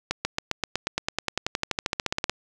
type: accelerating click train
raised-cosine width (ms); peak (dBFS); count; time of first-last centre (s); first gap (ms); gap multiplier
0.2; -7; 25; 0.11-2.296; 140; 0.96
effects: none